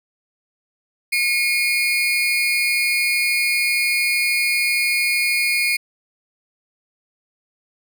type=tone pair together; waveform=35% pulse; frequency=2166 / 2433 Hz; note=C#7 / D#7; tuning=-41 / -39 cents; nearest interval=major second; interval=202 cents; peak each=-18 dBFS; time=1.12-5.77 s; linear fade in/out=10 ms; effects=none